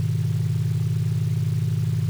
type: chord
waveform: sine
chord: G# minor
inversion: none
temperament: equal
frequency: 103.83 / 123.47 / 155.56 Hz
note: G#2 / B2 / D#3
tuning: 0 / 0 / 0 cents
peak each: -23 dBFS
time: 0-2.09 s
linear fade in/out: 0 ms
effects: tanh soft clip ceiling -15 dBFS + 7-bit